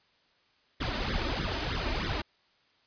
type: noise with flanger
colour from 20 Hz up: pink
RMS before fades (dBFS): -31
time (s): 0.8-2.22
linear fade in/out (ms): 10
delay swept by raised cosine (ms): 0.54 to 3.34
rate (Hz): 3.2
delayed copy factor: +0.85
effects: white hiss -67 dBFS RMS until 2.86 s + resampled to 11025 Hz